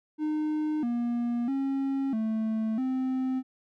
triangle tone with pitch steps, 306.1 / 238.2 / 272 / 220.3 / 259.7 Hz, D#4 / A#3 / C#4 / A3 / C4, -28 / +38 / -33 / +2 / -13 cents, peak -24 dBFS, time 0.18-3.43 s, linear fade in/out 50 ms, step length 650 ms, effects none

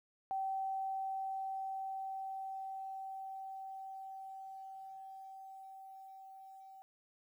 sine tone with level ramp, 771 Hz, G5, 29 cents flat, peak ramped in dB -34 to -52 dBFS, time 0.31-6.82 s, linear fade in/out 0 ms, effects 12-bit

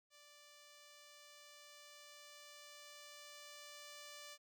5% pulse tone with level ramp, 587.3 Hz, D5, in tune, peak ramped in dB -50 to -40 dBFS, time 0.1-4.38 s, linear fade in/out 50 ms, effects none

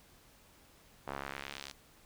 sawtooth tone with band-pass filter sweep, 69.3 Hz, C#2, in tune, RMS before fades -44 dBFS, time 1.07-1.72 s, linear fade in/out 10 ms, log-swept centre 910 to 5200 Hz, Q 1.1, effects pink hiss -62 dBFS RMS until 2.05 s

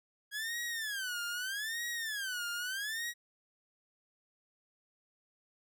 sawtooth tone with vibrato, 1637 Hz, G#6, 25 cents flat, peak -32 dBFS, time 0.31-3.14 s, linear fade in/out 50 ms, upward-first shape sine, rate 0.8 Hz, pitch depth 260 cents each way, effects none

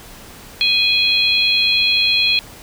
harmonic tone, 830.6 Hz, G#5, in tune, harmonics 3 / 4 / 5, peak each -17 / -17 / -17 dBFS, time 0.61-2.39 s, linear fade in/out 0 ms, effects pink hiss -39 dBFS RMS until 2.62 s

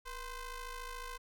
sawtooth ring-modulated tone, 510 Hz, C5, 44 cents flat, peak -35 dBFS, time 0.05-1.18 s, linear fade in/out 20 ms, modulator 537 Hz, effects none

